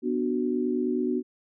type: chord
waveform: sine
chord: B minor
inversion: none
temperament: just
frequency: 246.9 / 296.3 / 370.4 Hz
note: B3 / D4 / F#4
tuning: 0 / +15 / +2 cents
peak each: -27 / -30 / -28 dBFS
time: 0.02-1.23 s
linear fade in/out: 50 ms
effects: none